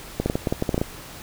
clicks, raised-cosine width 2 ms, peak -8 dBFS, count 11, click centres 0.2 / 0.26 / 0.299 / 0.355 / 0.472 / 0.525 / 0.624 / 0.692 / 0.744 / 0.779 / 0.815 s, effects pink hiss -40 dBFS RMS until 1.22 s

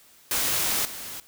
white noise with level steps, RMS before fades -25 / -37 dBFS, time 0.31-1.2 s, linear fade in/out 2 ms, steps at 0.85 s, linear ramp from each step 2 ms, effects white hiss -55 dBFS RMS until 1.27 s

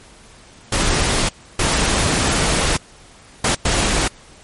pink noise bursts at uneven times, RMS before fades -17 dBFS, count 4, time 0.72-1.29 / 1.59-2.77 / 3.44-3.55 / 3.65-4.08 s, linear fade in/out 5 ms, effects pink hiss -45 dBFS RMS until 4.43 s + MP3 48 kbps

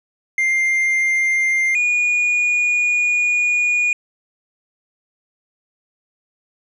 triangle tone pair in turn, 2102 / 2447 Hz, C7 / D#7, +7 / -29 cents, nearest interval minor third, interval 264 cents, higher second, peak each -13 dBFS, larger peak neither, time 0.38-1.75 / 1.75-3.93 s, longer second, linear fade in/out 2 ms, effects resampled to 24000 Hz

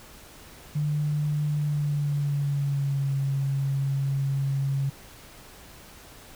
sine tone with pitch glide, 148.9 to 137.33 Hz, D3 to C#3, +24 to -16 cents, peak -23 dBFS, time 0.75-4.9 s, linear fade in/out 10 ms, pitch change -140 cents, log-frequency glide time 1.52-3.15 s, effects pink hiss -48 dBFS RMS until 6.35 s

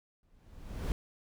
brown noise with exponential growth, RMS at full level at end -30 dBFS, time 0.23-0.92 s, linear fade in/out 1 ms, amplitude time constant 150 ms, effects none

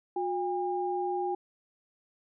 sine tone pair together, 360 / 806.9 Hz, F#4 / G5, -47 / +50 cents, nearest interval octave + major second, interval 1397 cents, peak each -31 / -31 dBFS, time 0.16-1.35 s, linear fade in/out 5 ms, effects none

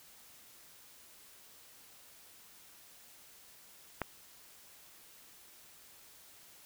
click, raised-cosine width 0.5 ms, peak -18 dBFS, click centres 4.017 s, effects white hiss -58 dBFS RMS until 6.65 s

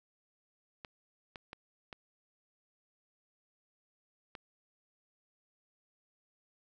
clicks, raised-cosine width 0.3 ms, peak -28 dBFS, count 5, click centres 0.848 / 1.358 / 1.531 / 1.928 / 4.352 s, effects none

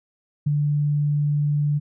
sine tone with ADSR envelope, 146.83 Hz, D3, in tune, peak -15 dBFS, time 0.46-1.8 s, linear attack 12 ms, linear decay 7 ms, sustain -3 dB, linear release 28 ms, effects none

